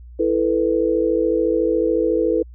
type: chord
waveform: sine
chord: E suspended fourth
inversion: none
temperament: equal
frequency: 329.6 / 440 / 493.9 Hz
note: E4 / A4 / B4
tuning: 0 / 0 / 0 cents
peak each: -20 dBFS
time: 0.19-2.43 s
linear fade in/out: 10 ms
effects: added 60 Hz sine -37 dBFS peak until 2.54 s